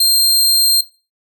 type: tone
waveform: sawtooth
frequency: 4184 Hz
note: C8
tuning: 1 cent flat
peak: -7 dBFS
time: 0-0.81 s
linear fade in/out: 5 ms
effects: noise-tail reverb RT60 0.3 s tail -17 dB re dry